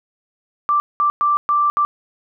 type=tone bursts at uneven times; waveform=sine; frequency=1174.7 Hz; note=D6; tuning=in tune; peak=-13 dBFS; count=5; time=0.69-0.8 / 1-1.1 / 1.21-1.37 / 1.49-1.7 / 1.77-1.85 s; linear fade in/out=0 ms; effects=none